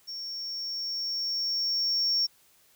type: tone with level ramp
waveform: triangle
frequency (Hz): 5490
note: F8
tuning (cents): -31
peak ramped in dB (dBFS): -34 to -20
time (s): 0.07-2.27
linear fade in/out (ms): 20
effects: tanh soft clip ceiling -19 dBFS + white hiss -62 dBFS RMS until 2.75 s